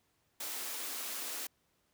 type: high-pass noise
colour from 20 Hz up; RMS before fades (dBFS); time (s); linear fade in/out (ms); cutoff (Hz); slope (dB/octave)
white; -40; 0.4-1.47; 5; 230; 96
effects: pink hiss -75 dBFS RMS until 1.93 s + high-pass 60 Hz 12 dB/octave